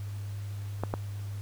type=clicks; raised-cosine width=1 ms; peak=-16 / -15 dBFS; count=2; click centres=0.836 / 0.939 s; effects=added 101 Hz sine -34 dBFS peak until 1.41 s + pink hiss -53 dBFS RMS until 1.41 s